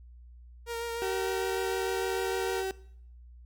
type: tone with vibrato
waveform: sawtooth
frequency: 466.2 Hz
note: A#4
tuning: in tune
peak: -29 dBFS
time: 0.66-2.64 s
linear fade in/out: 50 ms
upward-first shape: sine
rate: 6.6 Hz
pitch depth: 18 cents each way
type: tone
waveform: 35% pulse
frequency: 382.2 Hz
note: G4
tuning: 44 cents flat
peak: -29 dBFS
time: 1.02-2.71 s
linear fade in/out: 0 ms
effects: noise-tail reverb RT60 0.7 s tail -21 dB re dry + added 60 Hz sine -48 dBFS peak until 3.45 s